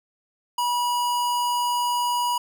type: tone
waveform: square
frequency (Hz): 970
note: B5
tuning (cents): -31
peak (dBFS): -22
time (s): 0.58-2.38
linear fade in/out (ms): 5
effects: none